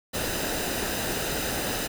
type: noise with comb filter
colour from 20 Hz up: pink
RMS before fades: -29 dBFS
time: 0.13-1.88 s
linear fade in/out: 20 ms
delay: 0.9 ms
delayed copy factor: -0.5
effects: none

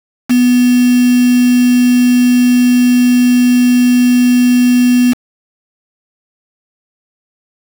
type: tone with quantisation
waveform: sine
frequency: 246.9 Hz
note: B3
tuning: in tune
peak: -6 dBFS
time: 0.29-5.14 s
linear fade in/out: 20 ms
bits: 3
effects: none

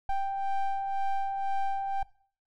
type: ring-modulated tone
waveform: triangle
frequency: 392 Hz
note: G4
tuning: in tune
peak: -21 dBFS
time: 0.09-2.03 s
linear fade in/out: 5 ms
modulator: 393 Hz
effects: noise-tail reverb RT60 0.5 s tail -21 dB re dry

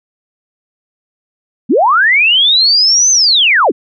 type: linear two-way sweep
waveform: sine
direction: up then down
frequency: 180 to 6272 to 180 Hz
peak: -6 dBFS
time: 1.69-3.72 s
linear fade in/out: 20 ms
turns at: 3.11 s
effects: none

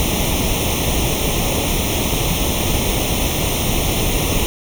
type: noise with comb filter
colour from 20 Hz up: pink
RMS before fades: -18 dBFS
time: 0-4.46 s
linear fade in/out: 0 ms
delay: 0.32 ms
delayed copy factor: +0.85
effects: none

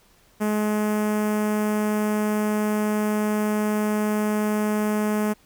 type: tone with notch filter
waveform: sawtooth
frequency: 211.6 Hz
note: G#3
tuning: 33 cents sharp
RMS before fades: -23 dBFS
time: 0.4-5.34 s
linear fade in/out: 20 ms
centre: 4000 Hz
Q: 0.63
effects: pink hiss -58 dBFS RMS until 5.45 s

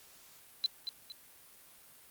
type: tone with echo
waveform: sine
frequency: 4038 Hz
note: B7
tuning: 38 cents sharp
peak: -26 dBFS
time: 0.64-0.66 s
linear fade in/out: 0 ms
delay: 230 ms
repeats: 2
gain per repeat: -8 dB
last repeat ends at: 1.12 s
effects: white hiss -58 dBFS RMS until 2.1 s + Opus 48 kbps

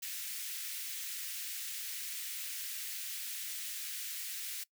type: high-pass noise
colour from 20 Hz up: white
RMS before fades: -41 dBFS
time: 0.02-4.64 s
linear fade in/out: 10 ms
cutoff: 1800 Hz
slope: 24 dB/octave
effects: noise-tail reverb RT60 0.1 s tail -21 dB re dry

